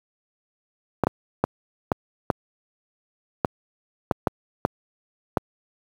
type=clicks; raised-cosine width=1 ms; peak=-4 dBFS; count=10; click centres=1.037 / 1.07 / 1.44 / 1.918 / 2.302 / 3.448 / 4.112 / 4.272 / 4.651 / 5.372 s; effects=high-pass 80 Hz 12 dB/octave + 7-bit